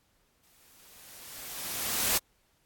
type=noise with exponential growth; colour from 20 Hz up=white; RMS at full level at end=-25 dBFS; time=0.43-2.18 s; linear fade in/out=5 ms; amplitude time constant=380 ms; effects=pink hiss -70 dBFS RMS until 2.65 s + AAC 64 kbps